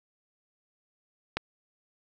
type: click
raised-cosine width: 0.3 ms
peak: -12 dBFS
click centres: 1.37 s
effects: none